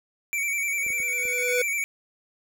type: tone with vibrato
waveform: square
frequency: 2290 Hz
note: D7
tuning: 44 cents flat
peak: -25 dBFS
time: 0.33-1.84 s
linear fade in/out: 0 ms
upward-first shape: square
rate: 10 Hz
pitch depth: 41 cents each way
type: tone with exponential growth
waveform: square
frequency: 493.9 Hz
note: B4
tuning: in tune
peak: -22 dBFS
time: 0.65-1.62 s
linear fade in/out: 5 ms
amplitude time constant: 210 ms
type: clicks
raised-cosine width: 2 ms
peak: -32 dBFS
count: 4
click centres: 0.865 / 0.904 / 1.002 / 1.254 s
effects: none